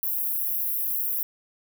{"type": "high-pass noise", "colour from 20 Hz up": "white", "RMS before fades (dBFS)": -27, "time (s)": [0.03, 1.23], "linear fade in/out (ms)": 0, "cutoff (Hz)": 11000, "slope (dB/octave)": 96, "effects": []}